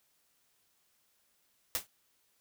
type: noise with exponential decay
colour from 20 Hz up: white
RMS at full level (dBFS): -28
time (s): 1.75-1.87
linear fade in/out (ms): 1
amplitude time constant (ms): 25
effects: white hiss -73 dBFS RMS until 2.4 s